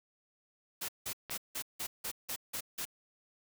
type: noise bursts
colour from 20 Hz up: white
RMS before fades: -38 dBFS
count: 9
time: 0.81-2.854 s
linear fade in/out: 10 ms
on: 76 ms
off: 170 ms
type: click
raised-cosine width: 0.3 ms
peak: -27 dBFS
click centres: 1.297 s
effects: none